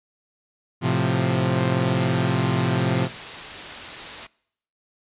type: chord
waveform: sawtooth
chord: F major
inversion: first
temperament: equal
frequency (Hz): 110 / 130.81 / 174.61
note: A2 / C3 / F3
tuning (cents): 0 / 0 / 0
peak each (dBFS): -22 / -18 / -20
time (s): 0.81-3.09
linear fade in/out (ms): 50
type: noise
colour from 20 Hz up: white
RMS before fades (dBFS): -34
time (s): 1.79-4.27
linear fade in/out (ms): 10
effects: noise-tail reverb RT60 0.7 s tail -23 dB re dry + resampled to 8000 Hz